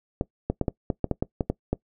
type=clicks; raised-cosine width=2 ms; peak=-10 dBFS; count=11; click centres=0.211 / 0.5 / 0.613 / 0.682 / 0.902 / 1.043 / 1.113 / 1.225 / 1.408 / 1.5 / 1.73 s; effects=noise-tail reverb RT60 0.1 s tail -21 dB re dry